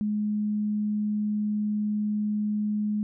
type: tone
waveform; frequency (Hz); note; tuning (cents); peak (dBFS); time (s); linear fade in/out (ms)
sine; 210.1; G#3; +20; -24; 0.01-3.03; 0
effects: none